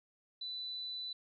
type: tone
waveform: sine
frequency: 3986 Hz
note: B7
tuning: 15 cents sharp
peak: -39 dBFS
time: 0.41-1.13 s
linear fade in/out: 5 ms
effects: none